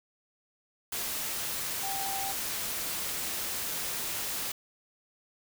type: tone in noise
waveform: sine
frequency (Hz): 784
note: G5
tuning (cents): 0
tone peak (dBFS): -35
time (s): 1.83-2.32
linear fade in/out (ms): 5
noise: white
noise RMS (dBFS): -34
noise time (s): 0.92-4.52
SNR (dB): -4
effects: none